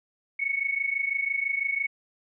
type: tone pair together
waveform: sine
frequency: 2206 / 2232 Hz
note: C#7 / C#7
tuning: -9 / +11 cents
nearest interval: unison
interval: 20 cents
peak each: -27 / -29 dBFS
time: 0.39-1.87 s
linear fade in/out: 10 ms
effects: none